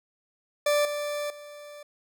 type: tone with level steps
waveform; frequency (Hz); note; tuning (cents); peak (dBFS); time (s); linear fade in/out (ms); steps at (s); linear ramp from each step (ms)
40% pulse; 587.3; D5; 0; -20 / -28 / -41; 0.66-1.83; 5; 0.85 / 1.3; 2
effects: none